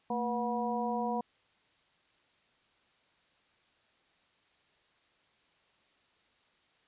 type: harmonic tone with a mistuned harmonic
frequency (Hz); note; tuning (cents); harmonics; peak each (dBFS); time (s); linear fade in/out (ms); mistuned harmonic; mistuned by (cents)
242; B3; -35; 1 / 2 / 3 / 4; -35 / -37 / -35 / -36; 0.1-1.21; 5; 1; -120
effects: white hiss -69 dBFS RMS until 6.87 s + resampled to 8000 Hz